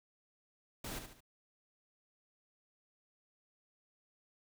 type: noise with echo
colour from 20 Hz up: pink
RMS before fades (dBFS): -43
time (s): 0.84-0.99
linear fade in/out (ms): 5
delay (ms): 72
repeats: 3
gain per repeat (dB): -7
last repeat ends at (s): 1.206
effects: none